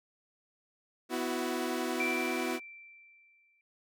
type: chord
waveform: sawtooth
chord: B suspended fourth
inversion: none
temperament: equal with one note detuned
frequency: 250.1 / 329.6 / 370 Hz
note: B3 / E4 / F#4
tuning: +22 / 0 / 0 cents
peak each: -32 dBFS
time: 1.09-2.6 s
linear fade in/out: 50 ms
type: tone with exponential decay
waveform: sine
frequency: 2344 Hz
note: D7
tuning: 4 cents flat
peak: -29 dBFS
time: 2-3.61 s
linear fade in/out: 1 ms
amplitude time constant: 350 ms
effects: none